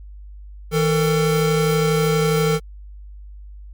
square tone pair together, 160.27 / 448.5 Hz, E3 / A4, -48 / +33 cents, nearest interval octave + tritone, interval 1781 cents, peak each -19 dBFS, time 0.71-2.6 s, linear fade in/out 50 ms, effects added 50 Hz sine -35 dBFS peak until 3.73 s + MP3 96 kbps

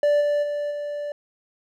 triangle tone with level steps, 585 Hz, D5, 7 cents flat, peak -14 / -17 / -22 / -25 dBFS, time 0.03-1.12 s, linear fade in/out 2 ms, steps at 0.2 / 0.42 / 0.7 s, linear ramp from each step 20 ms, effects none

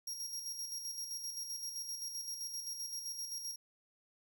sawtooth tone with tremolo, 5610 Hz, F8, 7 cents sharp, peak -36 dBFS, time 0.07-3.56 s, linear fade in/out 5 ms, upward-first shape square, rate 7.7 Hz, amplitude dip 45%, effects none

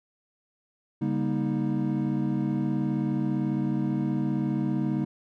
triangle tone cluster, 141.1 / 199.7 / 239.1 / 314.1 Hz, C#3 / G3 / A#3 / D#4, +31 / +32 / +44 / +16 cents, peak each -28 dBFS, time 1.01-5.05 s, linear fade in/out 10 ms, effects none

